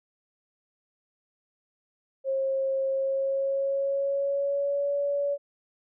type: tone with pitch glide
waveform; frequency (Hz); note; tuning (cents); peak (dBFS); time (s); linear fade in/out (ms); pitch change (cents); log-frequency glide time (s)
sine; 537 to 568.6; C5 to C#5; +45 to +44; -24; 2.24-5.38; 50; +99; 2.89-4.94
effects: none